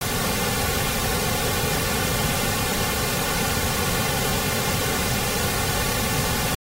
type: noise with comb filter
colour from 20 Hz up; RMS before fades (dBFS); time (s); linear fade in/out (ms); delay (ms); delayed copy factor
pink; -24; 0.01-6.55; 5; 3.1; -0.7
effects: AAC 48 kbps